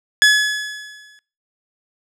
sawtooth tone with exponential decay, 1700 Hz, G#6, 40 cents sharp, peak -3 dBFS, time 0.22-1.19 s, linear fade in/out 0 ms, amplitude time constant 210 ms, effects noise-tail reverb RT60 0.4 s tail -24 dB re dry + low-pass 8000 Hz 12 dB/octave

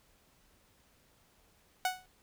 sawtooth tone with exponential decay, 740 Hz, F#5, in tune, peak -22 dBFS, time 1.85-2.06 s, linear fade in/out 2 ms, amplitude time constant 45 ms, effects pink hiss -67 dBFS RMS until 2.22 s

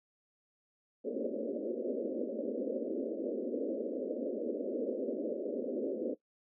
white band-pass noise, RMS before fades -36 dBFS, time 1.04-6.15 s, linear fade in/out 20 ms, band 220 to 580 Hz, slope 96 dB/octave, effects noise-tail reverb RT60 0.1 s tail -18 dB re dry

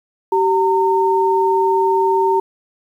sine tone pair together, 384.7 / 915 Hz, G4 / A#5, -33 / -32 cents, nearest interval octave + minor third, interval 1501 cents, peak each -15 dBFS, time 0.32-2.4 s, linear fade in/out 5 ms, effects 8-bit

